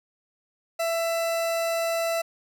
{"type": "tone", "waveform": "40% pulse", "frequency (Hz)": 666, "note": "E5", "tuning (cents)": 18, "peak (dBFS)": -23, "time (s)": [0.79, 2.22], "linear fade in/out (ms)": 10, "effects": []}